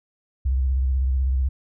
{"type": "tone with vibrato", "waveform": "sine", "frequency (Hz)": 65.41, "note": "C2", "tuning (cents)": 0, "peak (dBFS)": -18, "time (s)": [0.45, 1.49], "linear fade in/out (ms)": 10, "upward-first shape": "square", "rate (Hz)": 16, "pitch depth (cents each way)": 69, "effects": []}